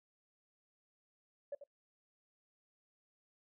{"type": "tone with echo", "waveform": "sine", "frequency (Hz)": 570, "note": "C#5", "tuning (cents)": 48, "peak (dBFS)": -37, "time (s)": [1.52, 1.55], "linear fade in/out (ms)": 5, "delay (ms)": 90, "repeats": 1, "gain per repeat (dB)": -11, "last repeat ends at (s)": 1.64, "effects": ["noise-tail reverb RT60 0.1 s tail -21 dB re dry", "tanh soft clip ceiling -34 dBFS"]}